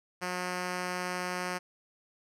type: tone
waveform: 5% pulse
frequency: 180.6 Hz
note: F#3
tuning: 42 cents flat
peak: -21 dBFS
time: 0.21-1.59 s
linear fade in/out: 20 ms
effects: low-pass 10000 Hz 12 dB/octave